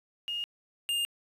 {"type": "tone pair in turn", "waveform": ["sine", "square"], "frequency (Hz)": [2847, 2816], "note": ["F7", "F7"], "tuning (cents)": [33, 14], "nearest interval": "unison", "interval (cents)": 19, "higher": "first", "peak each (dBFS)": [-31, -28], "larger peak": "second", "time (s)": [[0.28, 0.44], [0.89, 1.05]], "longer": "neither", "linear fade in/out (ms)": 0, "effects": ["resampled to 32000 Hz", "9-bit"]}